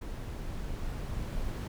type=noise with level ramp; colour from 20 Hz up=brown; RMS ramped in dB=-38 to -34 dBFS; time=0.01-1.68 s; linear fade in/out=10 ms; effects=none

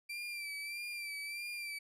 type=tone with vibrato; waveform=35% pulse; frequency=2349 Hz; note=D7; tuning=in tune; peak=-38 dBFS; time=0.09-1.79 s; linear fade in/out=10 ms; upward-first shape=sine; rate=1.6 Hz; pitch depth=45 cents each way; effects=resampled to 32000 Hz

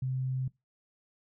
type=tone; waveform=sine; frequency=130.1 Hz; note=C3; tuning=9 cents flat; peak=-29 dBFS; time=0.02-0.48 s; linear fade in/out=5 ms; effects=noise-tail reverb RT60 0.2 s tail -21 dB re dry

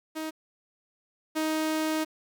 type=tone pair in turn; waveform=sawtooth; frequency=314.9 / 313.4 Hz; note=D#4 / D#4; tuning=+21 / +13 cents; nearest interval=unison; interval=8 cents; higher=first; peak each=-28 / -22 dBFS; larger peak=second; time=0.15-0.31 / 1.35-2.05 s; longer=second; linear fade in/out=20 ms; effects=10-bit

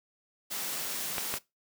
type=high-pass noise; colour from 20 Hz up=white; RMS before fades=-35 dBFS; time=0.5-1.39 s; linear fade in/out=20 ms; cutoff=130 Hz; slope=96 dB/octave
type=clicks; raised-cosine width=0.3 ms; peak=-15 dBFS; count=2; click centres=1.182 / 1.34 s
effects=noise-tail reverb RT60 0.2 s tail -20 dB re dry

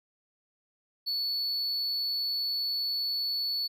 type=tone; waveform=triangle; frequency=4435 Hz; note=C#8; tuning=in tune; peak=-27 dBFS; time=1.06-3.68 s; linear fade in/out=20 ms; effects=none

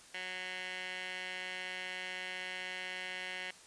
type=tone with band-pass filter; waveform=15% pulse; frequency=184 Hz; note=F#3; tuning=9 cents flat; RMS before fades=-42 dBFS; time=0.14-3.51 s; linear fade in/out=5 ms; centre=2400 Hz; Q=3.9; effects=white hiss -57 dBFS RMS until 3.66 s + resampled to 22050 Hz

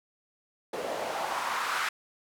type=noise with band-pass filter sweep; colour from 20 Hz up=white; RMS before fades=-32 dBFS; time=0.73-1.89 s; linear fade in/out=5 ms; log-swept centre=470 to 1500 Hz; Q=2.3; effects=none

